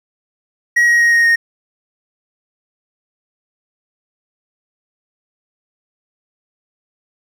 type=tone with pitch steps; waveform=triangle; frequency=1903 / 1890.9 / 1879 / 1867.1 / 1855.2 Hz; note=A#6 / A#6 / A#6 / A#6 / A#6; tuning=+35 / +24 / +13 / +2 / -9 cents; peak=-7 dBFS; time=0.76-1.36 s; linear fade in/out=10 ms; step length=120 ms; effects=none